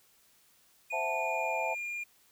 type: tone with pitch glide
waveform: triangle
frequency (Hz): 2461 to 2409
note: D#7 to D7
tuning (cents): -20 to +43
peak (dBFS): -33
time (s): 0.9-2.04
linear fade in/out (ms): 10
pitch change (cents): -37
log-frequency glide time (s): 1.02-1.58
type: chord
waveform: sine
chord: F# half-diminished seventh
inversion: second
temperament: equal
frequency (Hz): 523.3 / 659.3 / 740 / 880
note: C5 / E5 / F#5 / A5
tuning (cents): 0 / 0 / 0 / 0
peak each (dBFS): -38 / -35 / -40 / -34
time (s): 0.92-1.75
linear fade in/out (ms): 20
effects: white hiss -65 dBFS RMS until 2.31 s